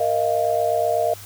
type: chord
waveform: sine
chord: Bb suspended fourth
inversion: none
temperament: equal with one note detuned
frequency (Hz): 466.2 / 622.3 / 690.4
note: Bb4 / Eb5 / F5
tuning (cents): 0 / 0 / -20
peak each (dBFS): -25 / -21 / -21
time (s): 0-1.14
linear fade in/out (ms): 5
effects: added 100 Hz sine -42 dBFS peak until 1.25 s + white hiss -41 dBFS RMS until 1.25 s